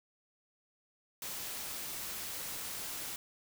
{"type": "noise", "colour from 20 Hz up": "white", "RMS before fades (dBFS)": -41, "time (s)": [1.22, 3.16], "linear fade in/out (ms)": 2, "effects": []}